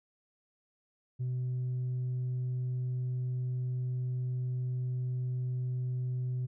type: tone with tanh clipping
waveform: triangle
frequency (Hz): 126.2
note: B2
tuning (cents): +38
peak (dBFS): -31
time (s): 1.19-6.47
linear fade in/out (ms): 20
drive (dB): 6
effects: none